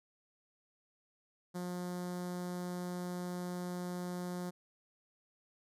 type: tone with notch filter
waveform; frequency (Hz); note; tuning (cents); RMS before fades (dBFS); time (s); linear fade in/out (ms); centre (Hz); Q
sawtooth; 178.6; F3; +39; -40; 1.54-4.51; 20; 2600; 0.89
effects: resampled to 32000 Hz